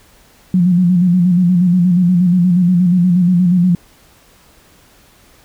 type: tone with vibrato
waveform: sine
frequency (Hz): 178.4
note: F3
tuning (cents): +37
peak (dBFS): -8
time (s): 0.54-3.75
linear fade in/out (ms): 2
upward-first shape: square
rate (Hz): 8.4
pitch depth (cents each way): 52
effects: pink hiss -48 dBFS RMS until 5.44 s